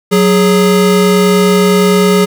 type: tone pair together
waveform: square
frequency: 185 / 415.3 Hz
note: F#3 / G#4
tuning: 0 / 0 cents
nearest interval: octave + major second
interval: 1400 cents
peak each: -10 dBFS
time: 0.11-2.26 s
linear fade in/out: 20 ms
effects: none